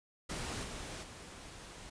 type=noise with level steps; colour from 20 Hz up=pink; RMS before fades=-40 / -44 / -50 dBFS; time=0.29-1.9 s; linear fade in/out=10 ms; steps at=0.63 / 1.02 s; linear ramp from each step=20 ms; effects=resampled to 22050 Hz